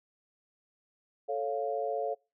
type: chord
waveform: sine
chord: A augmented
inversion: none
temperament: equal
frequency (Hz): 440 / 554.4 / 698.5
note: A4 / C#5 / E#5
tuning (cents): 0 / 0 / 0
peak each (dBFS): -34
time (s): 1.28-2.15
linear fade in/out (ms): 20
effects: noise-tail reverb RT60 0.3 s tail -26 dB re dry

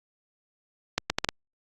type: accelerating click train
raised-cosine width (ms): 0.2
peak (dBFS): -6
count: 5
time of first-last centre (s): 0.98-1.289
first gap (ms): 120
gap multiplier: 0.71
effects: Opus 48 kbps

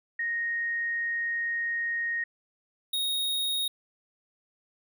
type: tone pair in turn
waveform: sine / square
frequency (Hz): 1864.7 / 3745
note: A#6 / A#7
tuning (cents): 0 / +7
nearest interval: octave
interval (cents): 1207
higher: second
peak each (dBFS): -27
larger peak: neither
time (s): 0.19-2.24 / 2.93-3.68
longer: first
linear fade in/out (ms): 5
effects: none

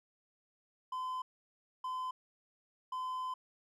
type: tone bursts at uneven times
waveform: triangle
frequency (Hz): 1022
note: C6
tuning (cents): -41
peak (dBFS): -34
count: 3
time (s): 0.92-1.22 / 1.84-2.11 / 2.92-3.34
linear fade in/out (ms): 5
effects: none

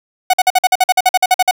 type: tone bursts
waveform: 45% pulse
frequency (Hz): 740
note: F#5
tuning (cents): 0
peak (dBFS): -7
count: 15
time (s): 0.3-1.511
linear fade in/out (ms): 5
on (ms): 35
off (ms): 49
effects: none

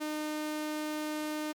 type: tone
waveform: sawtooth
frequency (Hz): 304.8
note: D#4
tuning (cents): -36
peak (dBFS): -29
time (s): 0-1.53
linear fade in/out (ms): 20
effects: MP3 96 kbps

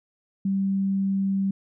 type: tone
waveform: sine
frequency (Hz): 194.7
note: G3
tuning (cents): -12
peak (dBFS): -21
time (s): 0.45-1.51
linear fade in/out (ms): 5
effects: none

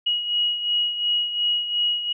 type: beating tone pair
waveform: sine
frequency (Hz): 2900 / 2902.8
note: F#7 / F#7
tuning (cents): -35 / -34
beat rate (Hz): 2.8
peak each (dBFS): -21 / -28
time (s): 0.06-2.13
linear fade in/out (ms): 10
effects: none

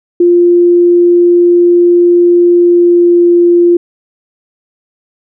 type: tone with pitch glide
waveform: sine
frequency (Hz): 349.2 to 347.2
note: F4 to F4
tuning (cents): 0 to -10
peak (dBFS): -3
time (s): 0.2-3.77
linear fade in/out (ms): 5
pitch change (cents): -10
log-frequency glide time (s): 2.52-3.31
effects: none

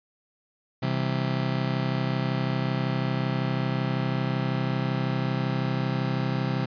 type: chord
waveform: 35% pulse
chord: C major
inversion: none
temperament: just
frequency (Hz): 130.81 / 163.52 / 196.22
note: C3 / E3 / G3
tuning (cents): 0 / -14 / +2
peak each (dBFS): -25 / -29 / -30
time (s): 0.82-6.66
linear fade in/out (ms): 10
effects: resampled to 11025 Hz

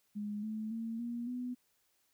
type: tone with pitch steps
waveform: sine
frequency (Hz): 207.7 / 217.1 / 227 / 237.3 / 248.1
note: G#3 / A3 / A#3 / A#3 / B3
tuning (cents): 0 / -23 / -46 / +31 / +8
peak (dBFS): -36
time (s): 0.15-1.55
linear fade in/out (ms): 20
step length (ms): 280
effects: white hiss -75 dBFS RMS until 2.13 s

